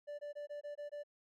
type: tone bursts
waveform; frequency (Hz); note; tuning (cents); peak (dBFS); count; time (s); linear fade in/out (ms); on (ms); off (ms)
triangle; 585; D5; -7; -40; 7; 0.07-1.036; 20; 120; 21
effects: none